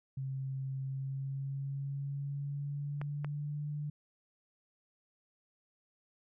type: tone with pitch glide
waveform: sine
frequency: 134 to 147.83 Hz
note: C3 to D3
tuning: +42 to +12 cents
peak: -35 dBFS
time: 0.17-3.9 s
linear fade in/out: 5 ms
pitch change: +170 cents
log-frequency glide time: 0.82-3.66 s
type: clicks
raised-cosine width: 0.5 ms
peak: -27 dBFS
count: 2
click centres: 3.015 / 3.246 s
effects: none